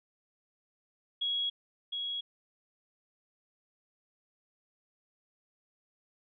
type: tone with echo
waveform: sine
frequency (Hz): 3322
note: G#7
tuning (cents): 0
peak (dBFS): -29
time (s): 1.21-1.5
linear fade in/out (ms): 10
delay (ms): 710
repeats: 1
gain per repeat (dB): -4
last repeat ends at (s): 2.21
effects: none